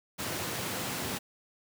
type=high-pass noise; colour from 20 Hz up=pink; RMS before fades=-35 dBFS; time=0.18-1.19 s; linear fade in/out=20 ms; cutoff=100 Hz; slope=24 dB/octave; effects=none